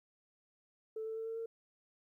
sine tone with pitch steps, 440 / 443.8 / 447.7 / 451.6 / 455.5 Hz, A4 / A4 / A4 / A4 / A#4, 0 / +15 / +30 / +45 / -40 cents, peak -37 dBFS, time 0.96-1.46 s, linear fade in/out 5 ms, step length 100 ms, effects tanh soft clip ceiling -33 dBFS + 13-bit

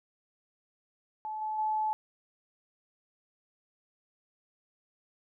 sine tone with level steps, 863 Hz, A5, 34 cents flat, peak -34 / -31 / -27 dBFS, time 1.25-1.93 s, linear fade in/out 0 ms, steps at 1.41 / 1.58 s, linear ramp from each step 10 ms, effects none

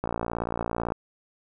click train, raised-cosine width 1 ms, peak -14 dBFS, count 52, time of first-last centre 0.04-0.921 s, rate 57.9 Hz, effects none

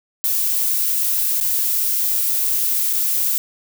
violet noise with dropouts, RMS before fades -19 dBFS, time 0.24-3.38 s, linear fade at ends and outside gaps 0 ms, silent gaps 1.401-1.41 / 2.929-2.934 s, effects none

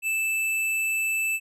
square tone, 2637 Hz, E7, in tune, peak -24 dBFS, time 0.02-1.4 s, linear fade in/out 50 ms, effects resampled to 32000 Hz

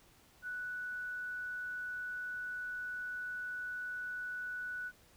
sine tone, 1480 Hz, F#6, in tune, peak -38 dBFS, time 0.42-4.92 s, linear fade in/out 50 ms, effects pink hiss -64 dBFS RMS until 5.16 s

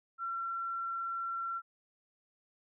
sine tone, 1359 Hz, F6, 48 cents flat, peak -34 dBFS, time 0.18-1.62 s, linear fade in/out 50 ms, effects none

